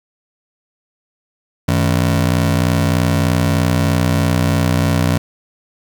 30% pulse ring-modulated tone, 123.47 Hz, B2, in tune, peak -7 dBFS, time 1.68-5.18 s, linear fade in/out 5 ms, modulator 31.6 Hz, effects 7-bit

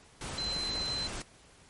sine tone in noise, 4074 Hz, C8, 47 cents flat, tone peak -32 dBFS, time 0.38-1.07 s, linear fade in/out 2 ms, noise pink, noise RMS -39 dBFS, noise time 0.21-1.22 s, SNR +4 dB, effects pink hiss -58 dBFS RMS until 1.69 s + MP3 48 kbps

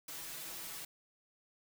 white noise with comb filter, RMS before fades -45 dBFS, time 0.08-0.85 s, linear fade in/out 5 ms, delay 6.1 ms, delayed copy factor +1, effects none

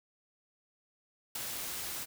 white noise with ADSR envelope, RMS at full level -34 dBFS, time 1.35-2.06 s, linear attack 8 ms, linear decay 5 ms, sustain -5 dB, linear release 33 ms, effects none

